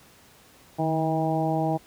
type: harmonic tone with a mistuned harmonic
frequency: 160.1 Hz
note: D#3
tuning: 50 cents sharp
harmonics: 1 / 2 / 3 / 4 / 5 / 6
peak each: -27 / -28 / -34 / -29 / -28 / -39 dBFS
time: 0.78-1.78 s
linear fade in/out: 20 ms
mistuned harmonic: 1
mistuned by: -44 cents
effects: pink hiss -54 dBFS RMS until 1.86 s + high-pass 60 Hz 12 dB/octave